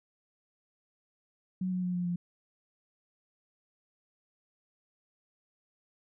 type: tone with pitch steps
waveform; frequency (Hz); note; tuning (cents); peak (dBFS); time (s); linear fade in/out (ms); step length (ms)
sine; 185 / 182.45 / 179.94 / 177.46 / 175.02; F#3 / F#3 / F#3 / F3 / F3; 0 / -24 / -48 / +28 / +4; -29; 1.61-2.16; 5; 110
effects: none